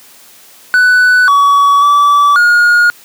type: tone with pitch steps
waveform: triangle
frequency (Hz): 1491 / 1132 / 1154 / 1433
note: F#6 / C#6 / D6 / F6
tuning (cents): +13 / +36 / -31 / +44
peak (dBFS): -3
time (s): 0.74-2.9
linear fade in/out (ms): 0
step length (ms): 540
effects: white hiss -40 dBFS RMS until 3.04 s + high-pass 150 Hz 12 dB/octave